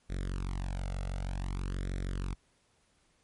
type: tone with flanger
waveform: sawtooth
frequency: 46.25 Hz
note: F#1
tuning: in tune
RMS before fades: -35 dBFS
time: 0.09-2.35 s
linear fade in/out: 20 ms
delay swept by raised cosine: 0.52 to 1.48 ms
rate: 0.54 Hz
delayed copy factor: +0.95
effects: pink hiss -70 dBFS RMS until 3.23 s + MP3 48 kbps